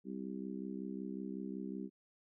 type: harmonic tone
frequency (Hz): 65.41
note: C2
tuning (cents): 0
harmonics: 3 / 4 / 5 / 6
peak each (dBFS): -43 / -45 / -47 / -49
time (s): 0.04-1.9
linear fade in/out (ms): 50
effects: none